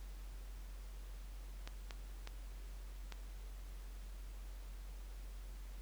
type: clicks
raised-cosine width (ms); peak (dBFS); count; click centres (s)
0.2; -29; 4; 1.675 / 1.908 / 2.274 / 3.123
effects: added 46 Hz sine -46 dBFS peak until 5.81 s + pink hiss -62 dBFS RMS until 5.81 s